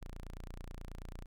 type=tone; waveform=sawtooth; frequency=29.25 Hz; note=A#0; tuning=7 cents sharp; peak=-40 dBFS; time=0.01-1.26 s; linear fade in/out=10 ms; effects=none